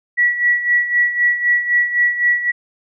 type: tone with tremolo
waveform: sine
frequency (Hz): 1938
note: B6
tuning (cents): -33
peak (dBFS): -10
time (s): 0.17-2.52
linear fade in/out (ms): 20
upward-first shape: sine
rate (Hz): 3.9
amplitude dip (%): 70
effects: none